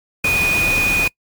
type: tone in noise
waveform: sine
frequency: 2472 Hz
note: D#7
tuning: 12 cents flat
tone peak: -14 dBFS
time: 0.24-1.08 s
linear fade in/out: 5 ms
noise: pink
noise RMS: -23 dBFS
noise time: 0.24-1.08 s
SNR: +6 dB
effects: noise-tail reverb RT60 0.1 s tail -25 dB re dry + MP3 96 kbps